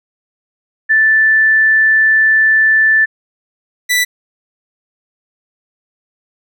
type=tone pair in turn; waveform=sine / sawtooth; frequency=1760 / 1975.5 Hz; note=A6 / B6; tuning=0 / 0 cents; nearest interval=major second; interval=200 cents; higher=second; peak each=-7 dBFS; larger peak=neither; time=0.89-3.06 / 3.89-4.05 s; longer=first; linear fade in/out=20 ms; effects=none